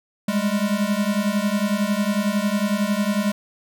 square beating tone pair, 200 / 211 Hz, G3 / G#3, +35 / +28 cents, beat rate 11 Hz, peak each -23 dBFS, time 0.28-3.32 s, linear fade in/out 5 ms, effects none

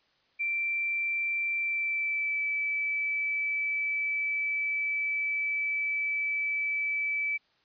sine tone with pitch glide, 2349 to 2307 Hz, D7 to D7, 0 to -31 cents, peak -27 dBFS, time 0.39-7.38 s, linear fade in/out 20 ms, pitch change -31 cents, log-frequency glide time 1.58-2.43 s, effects white hiss -68 dBFS RMS until 7.64 s + resampled to 11025 Hz

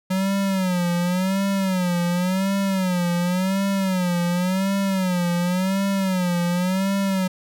square tone with vibrato, 185 Hz, F#3, in tune, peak -20 dBFS, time 0.1-7.28 s, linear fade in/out 10 ms, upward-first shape sine, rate 0.91 Hz, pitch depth 110 cents each way, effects none

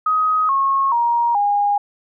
sine tone with pitch steps, 1259 / 1089.7 / 943.2 / 816.4 Hz, D#6 / C#6 / A#5 / G#5, +20 / -30 / +20 / -30 cents, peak -14 dBFS, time 0.06-1.78 s, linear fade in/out 5 ms, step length 430 ms, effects none

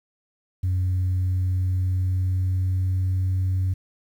sine tone with pitch glide, 91.8 to 93.19 Hz, F#2 to F#2, -13 to +13 cents, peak -18 dBFS, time 0.63-3.74 s, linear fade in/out 10 ms, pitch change +26 cents, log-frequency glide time 0.99-3.33 s, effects tanh soft clip ceiling -18 dBFS + 9-bit

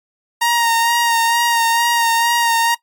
sawtooth tone with vibrato, 932.3 Hz, A#5, in tune, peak -9 dBFS, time 0.41-2.75 s, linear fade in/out 10 ms, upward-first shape sine, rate 2.2 Hz, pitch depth 26 cents each way, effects noise-tail reverb RT60 0.1 s tail -19 dB re dry + MP3 96 kbps

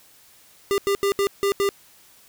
square tone bursts at uneven times, 399 Hz, G4, 31 cents sharp, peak -19 dBFS, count 6, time 0.71-0.78 / 0.87-0.95 / 1.03-1.12 / 1.19-1.27 / 1.43-1.52 / 1.6-1.69 s, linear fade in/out 0 ms, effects white hiss -53 dBFS RMS until 2.28 s

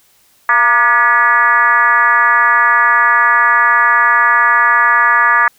sine tone with frequency modulation, 1441 Hz, F#6, 46 cents flat, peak -7 dBFS, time 0.49-5.48 s, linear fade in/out 2 ms, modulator 251 Hz, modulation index 1.9, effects white hiss -52 dBFS RMS until 5.58 s

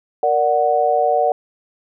sine chord, Bb augmented, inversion none, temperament equal, 466.2 / 587.3 / 740 Hz, Bb4 / D5 / F#5, 0 / 0 / 0 cents, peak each -20 / -18 / -16 dBFS, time 0.23-1.32 s, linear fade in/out 2 ms, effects none

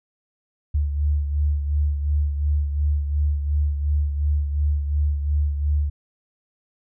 sine beating tone pair, 73 / 75.8 Hz, D2 / D#2, -10 / -45 cents, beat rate 2.8 Hz, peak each -19 / -28 dBFS, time 0.74-5.9 s, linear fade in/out 10 ms, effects none

